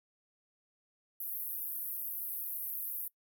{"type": "band-pass noise", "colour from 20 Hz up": "white", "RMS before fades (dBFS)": -39, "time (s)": [1.2, 3.08], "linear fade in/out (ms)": 5, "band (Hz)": [12000, 16000], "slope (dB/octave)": 48, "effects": ["noise-tail reverb RT60 0.1 s tail -22 dB re dry"]}